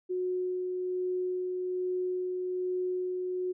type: tone with tremolo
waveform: sine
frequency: 365.3 Hz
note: F#4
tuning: 22 cents flat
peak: -28 dBFS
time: 0.09-3.53 s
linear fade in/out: 20 ms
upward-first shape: sine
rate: 1.2 Hz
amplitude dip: 25%
effects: none